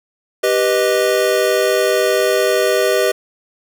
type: chord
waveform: square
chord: G augmented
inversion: none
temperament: equal with one note detuned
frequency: 392 / 491.9 / 622.3 Hz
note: G4 / B4 / D#5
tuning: 0 / -7 / 0 cents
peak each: -18 dBFS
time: 0.43-3.12 s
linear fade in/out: 10 ms
effects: none